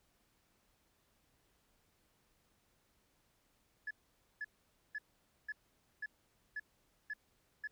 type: tone bursts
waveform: sine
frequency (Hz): 1709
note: G#6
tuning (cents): +49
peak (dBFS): -37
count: 8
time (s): 3.87-7.674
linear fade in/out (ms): 5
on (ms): 38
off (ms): 500
effects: tanh soft clip ceiling -35 dBFS + pink hiss -75 dBFS RMS until 7.71 s